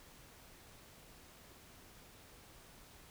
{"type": "silence", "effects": ["pink hiss -59 dBFS RMS until 3.1 s"]}